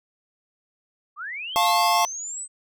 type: linear sweep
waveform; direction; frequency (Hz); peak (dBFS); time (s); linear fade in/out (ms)
sine; up; 1108.7 to 8250; -30; 1.16-2.48; 50
type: chord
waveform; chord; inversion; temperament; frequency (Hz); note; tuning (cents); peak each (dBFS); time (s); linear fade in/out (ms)
square; F augmented; none; equal with one note detuned; 698.5 / 880 / 1087.2; F5 / A5 / C#6; 0 / 0 / -34; -23; 1.56-2.05; 0
effects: none